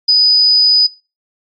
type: tone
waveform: sine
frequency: 4978 Hz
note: D#8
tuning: in tune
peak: -6 dBFS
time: 0.08-0.87 s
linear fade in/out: 10 ms
effects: noise-tail reverb RT60 0.3 s tail -21 dB re dry + AAC 64 kbps